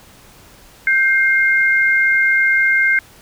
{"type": "tone pair together", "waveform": "sine", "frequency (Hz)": [1566.9, 2122], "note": ["G6", "C7"], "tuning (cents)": [-1, 24], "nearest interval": "perfect fourth", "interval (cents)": 525, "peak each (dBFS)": -14, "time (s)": [0.87, 2.99], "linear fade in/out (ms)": 2, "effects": ["pink hiss -45 dBFS RMS until 3.21 s"]}